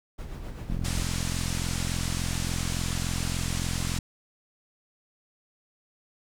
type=noise with tremolo; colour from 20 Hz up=brown; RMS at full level=-35 dBFS; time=0.18-1.03 s; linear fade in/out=10 ms; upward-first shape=sine; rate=7.7 Hz; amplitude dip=45%
type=click train; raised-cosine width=5 ms; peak=-19 dBFS; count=144; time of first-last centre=0.7-3.987 s; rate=43.5 Hz
type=low-pass noise; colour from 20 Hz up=white; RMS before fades=-36 dBFS; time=0.84-3.99 s; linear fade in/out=10 ms; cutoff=8900 Hz; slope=24 dB/octave
effects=none

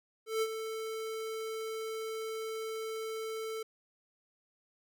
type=tone with ADSR envelope; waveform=square; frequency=442.6 Hz; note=A4; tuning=10 cents sharp; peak=-28 dBFS; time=0.26-3.63 s; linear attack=160 ms; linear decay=47 ms; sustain=-9 dB; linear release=7 ms; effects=none

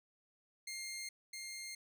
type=tone pair in turn; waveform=15% pulse; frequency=2118 / 2118 Hz; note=C7 / C7; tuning=+21 / +21 cents; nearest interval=unison; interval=0 cents; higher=neither; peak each=-36 / -38 dBFS; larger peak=first; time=0.67-1.09 / 1.33-1.75 s; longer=neither; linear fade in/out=5 ms; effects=none

